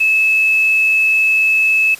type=tone with quantisation; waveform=sine; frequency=2602 Hz; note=E7; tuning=23 cents flat; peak=-10 dBFS; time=0-1.95 s; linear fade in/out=10 ms; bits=6; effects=white hiss -37 dBFS RMS until 1.99 s + resampled to 32000 Hz